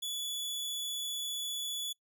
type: tone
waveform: sawtooth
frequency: 3427 Hz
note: A7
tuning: 46 cents flat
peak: -32 dBFS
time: 0.02-1.93 s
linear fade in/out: 10 ms
effects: noise-tail reverb RT60 0.1 s tail -23 dB re dry